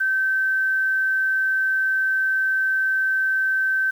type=tone with quantisation; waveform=sine; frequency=1546 Hz; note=G6; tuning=24 cents flat; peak=-18 dBFS; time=0-3.91 s; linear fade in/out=10 ms; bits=8; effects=none